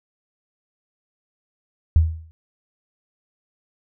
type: tone with exponential decay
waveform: sine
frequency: 80.5 Hz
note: E2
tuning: 41 cents flat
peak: -8 dBFS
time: 1.96-2.31 s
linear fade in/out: 0 ms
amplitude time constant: 75 ms
effects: none